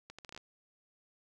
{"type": "accelerating click train", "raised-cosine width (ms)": 0.2, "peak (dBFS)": -30, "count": 8, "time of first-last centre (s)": [0.1, 0.376], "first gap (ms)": 86, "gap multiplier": 0.72, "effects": ["11-bit"]}